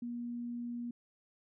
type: tone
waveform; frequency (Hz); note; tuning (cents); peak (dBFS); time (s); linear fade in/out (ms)
sine; 239.1; A#3; +44; -37; 0.02-0.91; 5
effects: none